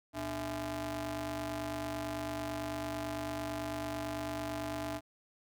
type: ring-modulated tone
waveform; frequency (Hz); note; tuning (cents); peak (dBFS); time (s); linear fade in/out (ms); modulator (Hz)
sawtooth; 181.4; F#3; -34; -29; 0.13-5.01; 50; 478
effects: none